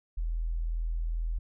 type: tone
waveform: sine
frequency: 41.2 Hz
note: E1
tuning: in tune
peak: -28 dBFS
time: 0.17-1.39 s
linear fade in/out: 10 ms
effects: none